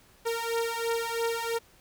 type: beating tone pair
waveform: sawtooth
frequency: 460.1 / 463.1 Hz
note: A#4 / A#4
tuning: -23 / -11 cents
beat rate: 3 Hz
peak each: -27 dBFS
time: 0.25-1.59 s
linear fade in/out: 20 ms
effects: pink hiss -59 dBFS RMS until 1.8 s